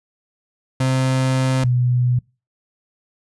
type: tone pair in turn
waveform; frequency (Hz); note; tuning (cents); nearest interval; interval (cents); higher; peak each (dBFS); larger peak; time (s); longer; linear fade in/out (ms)
35% pulse / sine; 130.81 / 123.71; C3 / B2; 0 / +3; minor second; 97; first; -14; neither; 0.8-1.64 / 1.64-2.19; first; 5
effects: noise-tail reverb RT60 0.3 s tail -25 dB re dry + resampled to 24000 Hz